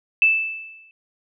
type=tone with exponential decay; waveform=sine; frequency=2637 Hz; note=E7; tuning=in tune; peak=-10 dBFS; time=0.22-0.91 s; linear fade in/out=1 ms; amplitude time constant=150 ms; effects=none